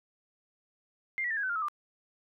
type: tone with pitch steps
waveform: sine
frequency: 2100 / 1936.9 / 1786.4 / 1647.6 / 1519.6 / 1401.6 / 1292.7 / 1192.3 Hz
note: C7 / B6 / A6 / G#6 / F#6 / F6 / E6 / D6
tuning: +6 / -34 / +26 / -14 / +46 / +6 / -34 / +26 cents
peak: -29 dBFS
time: 1.18-1.684 s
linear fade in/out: 0 ms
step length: 63 ms
effects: none